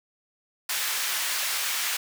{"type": "high-pass noise", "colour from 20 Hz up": "pink", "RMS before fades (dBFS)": -28, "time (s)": [0.69, 1.97], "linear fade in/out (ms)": 5, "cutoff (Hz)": 1600, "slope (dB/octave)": 12, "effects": []}